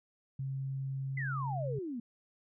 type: tone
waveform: sine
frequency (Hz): 134.9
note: C#3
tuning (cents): -47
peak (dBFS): -34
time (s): 0.39-1.79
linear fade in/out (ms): 5
type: exponential sweep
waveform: sine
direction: down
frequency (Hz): 2079 to 223.3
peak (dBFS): -36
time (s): 1.17-2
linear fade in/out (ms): 5
effects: none